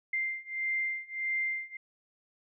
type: beating tone pair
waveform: sine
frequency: 2093 / 2094.6 Hz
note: C7 / C7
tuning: 0 / +1 cents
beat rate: 1.6 Hz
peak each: -34 / -33 dBFS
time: 0.13-1.77 s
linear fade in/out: 5 ms
effects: none